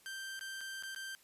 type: tone with dropouts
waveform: sawtooth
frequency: 1568 Hz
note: G6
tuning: in tune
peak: -38 dBFS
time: 0.06-1.15 s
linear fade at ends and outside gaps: 0 ms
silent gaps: 0.393-0.41 / 0.608-0.612 / 0.825-0.835 / 0.948-0.961 s
effects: white hiss -65 dBFS RMS until 1.23 s + resampled to 32000 Hz